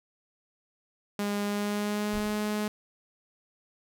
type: tone with pitch glide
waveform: sawtooth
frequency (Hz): 204.3 to 210.7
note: G#3 to G#3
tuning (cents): -28 to +25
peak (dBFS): -24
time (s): 1.19-2.68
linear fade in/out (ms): 2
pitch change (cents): +53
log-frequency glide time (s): 1.44-2.28
type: noise with exponential decay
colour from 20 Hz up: brown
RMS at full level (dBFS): -37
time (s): 2.13-2.64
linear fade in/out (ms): 0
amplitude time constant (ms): 110
effects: none